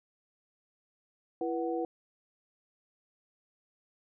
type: tone cluster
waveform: sine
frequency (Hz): 334.6 / 485 / 744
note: E4 / B4 / F#5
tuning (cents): +26 / -31 / +9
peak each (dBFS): -33 / -34 / -37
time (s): 1.41-1.85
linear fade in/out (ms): 2
effects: none